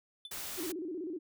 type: tone with exponential decay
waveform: triangle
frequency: 3505 Hz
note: A7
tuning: 7 cents flat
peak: -37 dBFS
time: 0.25-0.33 s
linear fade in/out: 2 ms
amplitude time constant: 16 ms
type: noise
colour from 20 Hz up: white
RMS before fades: -41 dBFS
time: 0.31-0.72 s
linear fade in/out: 5 ms
type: tone with vibrato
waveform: sine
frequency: 338.9 Hz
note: E4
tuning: 48 cents sharp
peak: -36 dBFS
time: 0.57-1.19 s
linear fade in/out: 20 ms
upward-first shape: square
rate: 16 Hz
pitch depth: 140 cents each way
effects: none